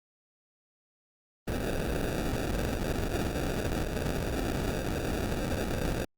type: noise with sample-and-hold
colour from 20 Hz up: pink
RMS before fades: -31 dBFS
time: 1.47-6.05 s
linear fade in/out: 10 ms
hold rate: 1050 Hz
effects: Opus 32 kbps